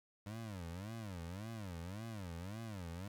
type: tone with vibrato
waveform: 25% pulse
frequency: 97.8 Hz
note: G2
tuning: 4 cents flat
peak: -40 dBFS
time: 0.26-3.08 s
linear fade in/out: 5 ms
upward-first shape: sine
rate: 1.8 Hz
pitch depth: 280 cents each way
effects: 11-bit